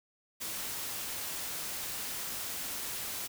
white noise, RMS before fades -38 dBFS, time 0.4-3.28 s, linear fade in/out 20 ms, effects none

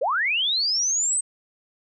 sine linear sweep, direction up, 449.4 to 8320 Hz, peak -20 dBFS, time 0.01-1.21 s, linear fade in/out 10 ms, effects none

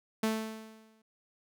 sawtooth tone with exponential decay, 220 Hz, A3, in tune, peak -22 dBFS, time 0.23-1.02 s, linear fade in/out 5 ms, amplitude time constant 170 ms, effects none

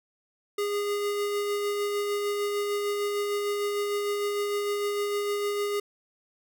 square tone with tremolo, 409.6 Hz, G#4, 24 cents flat, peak -26 dBFS, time 0.58-5.8 s, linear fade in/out 5 ms, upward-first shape sine, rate 6.6 Hz, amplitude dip 25%, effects none

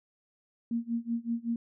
sine tone with tremolo, 233.1 Hz, A#3, in tune, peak -26 dBFS, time 0.71-1.56 s, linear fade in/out 2 ms, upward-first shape sine, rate 5.3 Hz, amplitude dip 95%, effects none

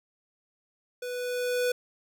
square tone with level ramp, 493.9 Hz, B4, in tune, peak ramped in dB -34 to -24 dBFS, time 1.02-1.72 s, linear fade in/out 5 ms, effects none

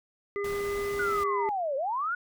harmonic tone, 404 Hz, G#4, 48 cents flat, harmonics 1 / 3 / 5, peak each -29 / -39 / -39 dBFS, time 0.36-1.49 s, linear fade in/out 0 ms
pink noise, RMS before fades -42 dBFS, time 0.44-1.24 s, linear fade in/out 5 ms
sine linear two-way sweep, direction down then up, 1480 to 520 to 1480 Hz, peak -27 dBFS, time 0.99-2.15 s, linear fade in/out 5 ms, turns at 1.76 s
effects none

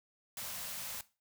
white band-stop noise, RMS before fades -42 dBFS, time 0.37-1.01 s, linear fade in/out 2 ms, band 250 to 470 Hz, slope 96 dB/octave, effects noise-tail reverb RT60 0.3 s tail -17 dB re dry

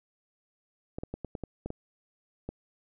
clicks, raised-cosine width 2 ms, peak -22 dBFS, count 9, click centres 0.985 / 1.035 / 1.14 / 1.247 / 1.352 / 1.437 / 1.66 / 1.704 / 2.49 s, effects none

